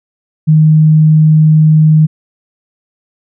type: tone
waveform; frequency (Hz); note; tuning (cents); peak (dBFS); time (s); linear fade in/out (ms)
sine; 155.56; D#3; 0; -3; 0.47-2.07; 20
effects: none